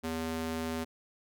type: tone with high-pass filter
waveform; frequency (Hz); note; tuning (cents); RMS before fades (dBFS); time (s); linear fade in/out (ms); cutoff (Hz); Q
square; 81.1; E2; -28; -35; 0.03-0.85; 20; 210; 1.1
effects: none